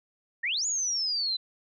sine exponential two-way sweep, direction up then down, 1751 to 6990 to 3980 Hz, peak -26 dBFS, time 0.43-1.37 s, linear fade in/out 10 ms, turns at 0.66 s, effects none

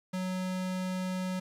square tone, 185 Hz, F#3, in tune, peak -32 dBFS, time 0.13-1.4 s, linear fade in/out 10 ms, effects low-pass 11000 Hz 12 dB/octave + 10-bit

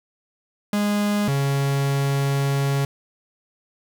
45% pulse tone pair in turn, 206.3 / 138.93 Hz, G#3 / C#3, -11 / +4 cents, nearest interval perfect fifth, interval 685 cents, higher first, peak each -19 dBFS, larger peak neither, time 0.73-1.28 / 1.28-2.85 s, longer second, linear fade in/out 2 ms, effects none

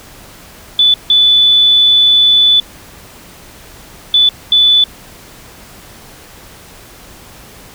sine tone bursts at uneven times, 3480 Hz, A7, 20 cents flat, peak -5 dBFS, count 4, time 0.79-0.94 / 1.1-2.6 / 4.14-4.29 / 4.52-4.84 s, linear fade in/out 2 ms, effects pink hiss -37 dBFS RMS until 7.74 s

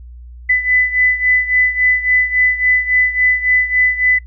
sine beating tone pair, 2000 / 2003.6 Hz, B6 / B6, +21 / +24 cents, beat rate 3.6 Hz, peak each -13 / -17 dBFS, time 0.49-4.19 s, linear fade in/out 10 ms, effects noise-tail reverb RT60 0.1 s tail -19 dB re dry + added 60 Hz sine -32 dBFS peak until 4.26 s

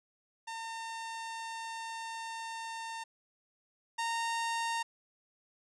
sawtooth tone pair in turn, 908 / 921.2 Hz, A#5 / A#5, -46 / -21 cents, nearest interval unison, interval 25 cents, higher second, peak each -35 / -28 dBFS, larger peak second, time 0.47-3.04 / 3.98-4.83 s, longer first, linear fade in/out 10 ms, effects resampled to 22050 Hz

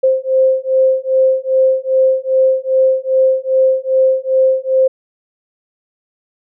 sine beating tone pair, 523.3 / 525.8 Hz, C5 / C5, 0 / +8 cents, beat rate 2.5 Hz, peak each -13 dBFS, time 0.03-4.88 s, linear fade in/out 10 ms, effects none

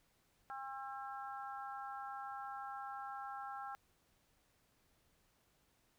harmonic tone, 268.6 Hz, C4, 46 cents sharp, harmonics 3 / 4 / 5 / 6, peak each -46 / -52 / -48 / -55 dBFS, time 0.5-3.75 s, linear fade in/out 0 ms, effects pink hiss -75 dBFS RMS until 5.98 s

